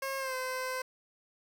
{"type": "tone with pitch glide", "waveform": "15% pulse", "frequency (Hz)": [540, 514.4], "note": ["C#5", "C5"], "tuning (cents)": [-45, -30], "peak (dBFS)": -27, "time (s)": [0.02, 0.82], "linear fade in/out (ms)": 5, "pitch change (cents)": -85, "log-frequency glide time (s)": [0.18, 0.35], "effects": ["10-bit"]}